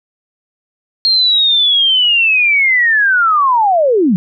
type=linear sweep; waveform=sine; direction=down; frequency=4240 to 165.6 Hz; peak=-8 dBFS; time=1.05-4.16 s; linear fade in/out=0 ms; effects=none